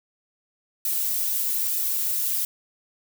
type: noise with flanger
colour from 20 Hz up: violet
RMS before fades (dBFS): -25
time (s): 0.85-2.45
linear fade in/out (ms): 2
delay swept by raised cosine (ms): 1.8 to 4.4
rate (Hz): 1.1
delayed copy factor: -0.75
effects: none